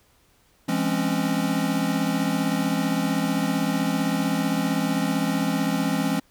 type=chord; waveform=square; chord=Db major seventh; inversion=first; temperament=equal with one note detuned; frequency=170.23 / 207.7 / 261.6 / 277.2 Hz; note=F3 / Ab3 / C4 / Db4; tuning=-44 / 0 / 0 / 0 cents; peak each=-28 dBFS; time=0.68-6.2 s; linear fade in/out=10 ms; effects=pink hiss -61 dBFS RMS until 6.3 s